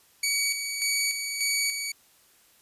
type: tone with tremolo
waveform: 15% pulse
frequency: 2263 Hz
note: C#7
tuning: 35 cents sharp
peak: -17 dBFS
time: 0.23-1.92 s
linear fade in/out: 5 ms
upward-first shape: square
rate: 1.7 Hz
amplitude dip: 50%
effects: white hiss -60 dBFS RMS until 2.61 s + resampled to 32000 Hz